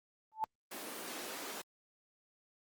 sine tone with exponential growth, 876 Hz, A5, 8 cents flat, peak -27 dBFS, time 0.32-0.44 s, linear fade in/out 0 ms, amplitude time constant 25 ms
pink high-pass noise, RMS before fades -44 dBFS, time 0.71-1.62 s, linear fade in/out 10 ms, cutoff 260 Hz, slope 24 dB/octave
effects Opus 24 kbps

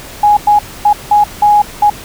sine tone bursts at uneven times, 831 Hz, G#5, 1 cent sharp, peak -4 dBFS, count 6, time 0.23-0.37 / 0.47-0.59 / 0.85-0.93 / 1.11-1.24 / 1.42-1.62 / 1.82-1.9 s, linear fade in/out 5 ms, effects pink hiss -30 dBFS RMS until 2.04 s

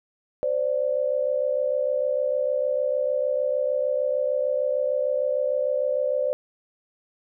sine tone pair together, 518 / 584.6 Hz, C5 / D5, -17 / -8 cents, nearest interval major second, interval 209 cents, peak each -24 dBFS, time 0.43-6.33 s, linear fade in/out 0 ms, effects none

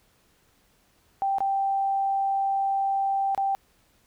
sine tone with dropouts, 784 Hz, G5, in tune, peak -22 dBFS, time 1.22-3.55 s, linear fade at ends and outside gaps 0 ms, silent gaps 1.384-1.405 / 3.348-3.377 s, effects pink hiss -64 dBFS RMS until 4.06 s

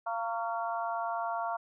harmonic tone with a mistuned harmonic, 230 Hz, A#3, 23 cents flat, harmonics 3 / 4 / 5 / 6, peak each -34 / -36 / -38 / -40 dBFS, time 0.06-1.57 s, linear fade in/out 10 ms, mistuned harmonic 5, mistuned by -39 cents, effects none

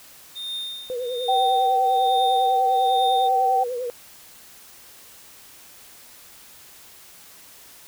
triangle tone with tremolo, 3649 Hz, A#7, 38 cents flat, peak -25 dBFS, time 0.35-3.29 s, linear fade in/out 20 ms, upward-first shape triangle, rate 1.2 Hz, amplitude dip 100%
sine tone with vibrato, 493.9 Hz, B4, in tune, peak -25 dBFS, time 0.9-3.9 s, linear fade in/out 0 ms, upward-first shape triangle, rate 10 Hz, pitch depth 83 cents each way
sine tone, 770 Hz, G5, 31 cents flat, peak -17 dBFS, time 1.28-3.64 s, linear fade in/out 10 ms
effects white hiss -47 dBFS RMS until 7.87 s

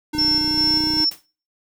square tone with pitch glide, 303.5 to 309.3 Hz, D#4 to D#4, -43 to -10 cents, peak -24 dBFS, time 0.13-1.05 s, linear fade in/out 10 ms, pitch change +33 cents, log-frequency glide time 0.41-0.84 s
click train, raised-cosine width 3 ms, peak -19 dBFS, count 27, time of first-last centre 0.15-1.002 s, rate 30.5 Hz
sine tone with tremolo, 5400 Hz, E8, 41 cents sharp, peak -16 dBFS, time 0.18-1.1 s, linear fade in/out 10 ms, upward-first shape square, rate 2.5 Hz, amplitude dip 35%
white noise with exponential decay, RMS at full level -33 dBFS, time 1.11-1.26 s, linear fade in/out 5 ms, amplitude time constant 31 ms
effects noise-tail reverb RT60 0.4 s tail -24 dB re dry

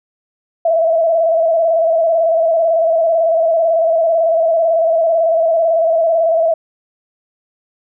sine tone with vibrato, 658 Hz, E5, 3 cents flat, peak -10 dBFS, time 0.65-6.54 s, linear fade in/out 5 ms, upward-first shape square, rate 18 Hz, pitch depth 42 cents each way, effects none

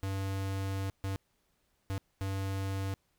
square tone bursts at uneven times, 97 Hz, G2, 18 cents flat, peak -33 dBFS, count 4, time 0.03-0.9 / 1.04-1.16 / 1.9-1.98 / 2.21-2.94 s, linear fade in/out 0 ms, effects pink hiss -75 dBFS RMS until 3.18 s

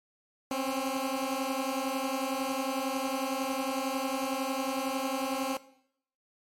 15% pulse beating tone pair, 261.6 / 272.6 Hz, C4 / C#4, 0 / -29 cents, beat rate 11 Hz, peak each -26 dBFS, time 0.51-5.57 s, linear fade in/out 2 ms, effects noise-tail reverb RT60 0.7 s tail -18 dB re dry + MP3 64 kbps

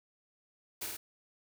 white noise with echo, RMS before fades -38 dBFS, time 0.81-0.87 s, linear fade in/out 10 ms, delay 50 ms, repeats 2, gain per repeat -2 dB, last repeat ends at 0.97 s, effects none

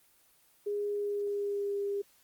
sine tone with pitch glide, 411 to 402.3 Hz, G#4 to G4, -18 to +45 cents, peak -30 dBFS, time 0.66-2.02 s, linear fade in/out 10 ms, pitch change -37 cents, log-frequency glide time 0.9-1.77 s, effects white hiss -65 dBFS RMS until 2.23 s + Opus 24 kbps

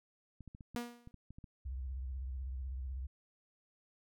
clicks, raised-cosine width 5 ms, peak -38 dBFS, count 10, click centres 0.407 / 0.477 / 0.549 / 0.608 / 0.747 / 1.074 / 1.143 / 1.306 / 1.385 / 1.442 s
sawtooth tone with exponential decay, 239.3 Hz, A#3, 46 cents sharp, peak -30 dBFS, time 0.76-1.11 s, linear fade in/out 0 ms, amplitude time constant 76 ms
sine tone with vibrato, 65 Hz, C2, 11 cents flat, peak -38 dBFS, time 1.65-3.07 s, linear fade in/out 10 ms, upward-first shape triangle, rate 16 Hz, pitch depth 160 cents each way
effects none

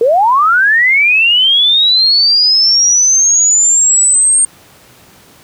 sine linear sweep, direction up, 435.4 to 8660 Hz, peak -6 dBFS, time 0.01-4.45 s, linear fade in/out 2 ms, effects pink hiss -42 dBFS RMS until 5.43 s + high-pass 80 Hz 12 dB/octave

